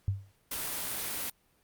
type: tone with exponential decay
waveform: sine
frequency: 98.1 Hz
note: G2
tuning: 2 cents sharp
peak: -23 dBFS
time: 0.08-0.32 s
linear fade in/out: 0 ms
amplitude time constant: 51 ms
type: noise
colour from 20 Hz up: white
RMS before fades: -35 dBFS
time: 0.51-1.3 s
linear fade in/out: 5 ms
effects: pink hiss -69 dBFS RMS until 1.63 s + Opus 48 kbps